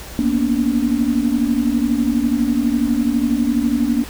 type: tone cluster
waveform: sine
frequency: 231.6 / 243.7 / 286 Hz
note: A#3 / B3 / D4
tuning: -11 / -23 / -46 cents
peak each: -19 dBFS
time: 0.19-4.04 s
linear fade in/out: 0 ms
effects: added 60 Hz sine -34 dBFS peak until 4.09 s + pink hiss -35 dBFS RMS until 4.09 s